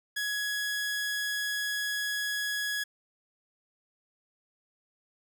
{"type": "tone", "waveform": "sawtooth", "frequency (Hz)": 1675, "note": "G#6", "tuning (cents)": 14, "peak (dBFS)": -26, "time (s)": [0.16, 2.84], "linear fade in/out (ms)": 10, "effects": []}